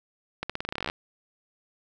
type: accelerating click train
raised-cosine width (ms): 0.3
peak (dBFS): -14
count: 16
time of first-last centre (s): 0.43-0.899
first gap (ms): 66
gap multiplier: 0.88
effects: none